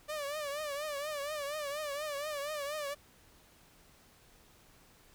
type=tone with vibrato; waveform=sawtooth; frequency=587.3 Hz; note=D5; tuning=in tune; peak=-32 dBFS; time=0.08-2.95 s; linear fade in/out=20 ms; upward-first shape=triangle; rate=4.2 Hz; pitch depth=110 cents each way; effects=pink hiss -62 dBFS RMS until 5.14 s